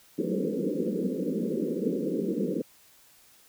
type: band-pass noise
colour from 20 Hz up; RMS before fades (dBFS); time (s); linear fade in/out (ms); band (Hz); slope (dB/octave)
pink; -29; 0.18-2.62; 10; 170 to 520; 96
effects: white hiss -58 dBFS RMS until 3.48 s